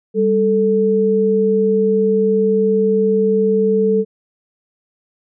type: tone pair together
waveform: sine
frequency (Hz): 197.25 / 440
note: G3 / A4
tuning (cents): +11 / 0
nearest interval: octave + major second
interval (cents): 1389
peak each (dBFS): -17 / -13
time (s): 0.14-4.05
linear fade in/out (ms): 50
effects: none